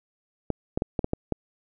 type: clicks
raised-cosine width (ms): 2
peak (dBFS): -11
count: 7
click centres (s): 0.503 / 0.775 / 0.821 / 0.992 / 1.044 / 1.134 / 1.323
effects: none